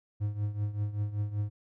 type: tone with tremolo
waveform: triangle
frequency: 103.83 Hz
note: G#2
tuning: in tune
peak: -24 dBFS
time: 0.2-1.5 s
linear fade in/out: 20 ms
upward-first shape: triangle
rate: 5.2 Hz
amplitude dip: 80%
effects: none